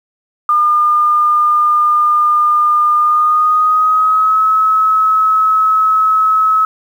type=tone with pitch glide; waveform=sine; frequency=1209 to 1288.3 Hz; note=D6 to E6; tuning=+50 to -40 cents; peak=-8 dBFS; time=0.49-6.65 s; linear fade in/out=2 ms; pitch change=+110 cents; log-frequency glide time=2.96-4.4 s; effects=7-bit